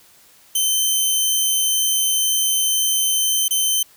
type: tone with dropouts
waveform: 10% pulse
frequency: 3086 Hz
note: G7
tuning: 28 cents flat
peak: -8 dBFS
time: 0.55-3.83 s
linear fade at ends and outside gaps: 5 ms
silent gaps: 3.482-3.507 s
effects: white hiss -51 dBFS RMS until 3.96 s